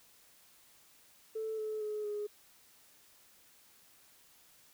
sine tone with pitch steps, 440 / 431.9 / 424 / 416.3 Hz, A4 / A4 / G#4 / G#4, 0 / -32 / +36 / +4 cents, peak -34 dBFS, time 1.35-2.27 s, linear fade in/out 10 ms, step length 230 ms, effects tanh soft clip ceiling -30 dBFS + white hiss -63 dBFS RMS until 4.73 s

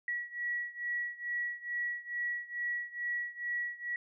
sine beating tone pair, 1927 / 1929.3 Hz, B6 / B6, -43 / -41 cents, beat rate 2.3 Hz, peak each -36 / -38 dBFS, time 0.08-3.96 s, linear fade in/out 2 ms, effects none

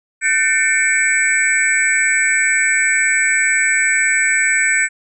sine tone cluster, 1528 / 1790 / 2177 / 2317 / 7890 Hz, G6 / A6 / C#7 / D7 / B8, -45 / +29 / -32 / -24 / -3 cents, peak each -19 dBFS, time 0.21-4.89 s, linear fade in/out 50 ms, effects none

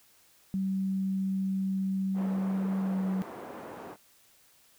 sine tone with pitch glide, 191.8 to 188.94 Hz, G3 to F#3, -37 to +37 cents, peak -27 dBFS, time 0.54-3.22 s, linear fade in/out 0 ms, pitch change -26 cents, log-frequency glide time 2.79-3.09 s
pink band-pass noise, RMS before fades -43 dBFS, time 2.14-3.97 s, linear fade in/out 50 ms, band 280 to 1000 Hz, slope 12 dB/octave
effects white hiss -62 dBFS RMS until 4.78 s

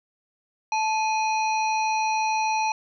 harmonic tone with a mistuned harmonic, 830.6 Hz, G#5, in tune, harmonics 1 / 3 / 5 / 7, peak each -22 / -29 / -38 / -37 dBFS, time 0.72-2.72 s, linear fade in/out 2 ms, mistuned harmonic 1, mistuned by +87 cents, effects none

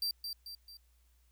45% pulse tone with echo, 4699 Hz, D8, in tune, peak -31 dBFS, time 0.02-0.11 s, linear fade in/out 2 ms, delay 220 ms, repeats 3, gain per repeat -6 dB, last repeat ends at 0.77 s, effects added 60 Hz sine -65 dBFS peak until 1.31 s + white hiss -75 dBFS RMS until 1.31 s

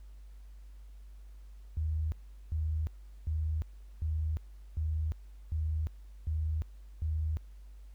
sine tone bursts, 78.3 Hz, D#2, 11 cents sharp, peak -29 dBFS, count 8, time 1.77-7.37 s, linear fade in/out 0 ms, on 350 ms, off 400 ms, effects added 50 Hz sine -47 dBFS peak until 7.94 s + pink hiss -70 dBFS RMS until 7.94 s

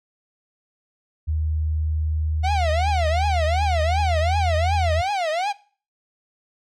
sine tone with pitch glide, 77.78 to 82.26 Hz, D#2 to E2, 0 to -3 cents, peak -20 dBFS, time 1.27-5.02 s, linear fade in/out 20 ms, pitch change +97 cents, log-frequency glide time 3.71-4.45 s
45% pulse tone with vibrato, 715 Hz, F5, 41 cents sharp, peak -21 dBFS, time 2.43-5.53 s, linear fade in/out 20 ms, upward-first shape triangle, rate 2.7 Hz, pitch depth 290 cents each way
effects noise-tail reverb RT60 0.4 s tail -19 dB re dry + low-pass 5000 Hz 12 dB/octave

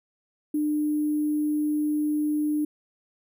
sine tone with sample-and-hold, 300 Hz, D4, 37 cents sharp, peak -22 dBFS, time 0.54-2.65 s, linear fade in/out 5 ms, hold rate 11025 Hz, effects none

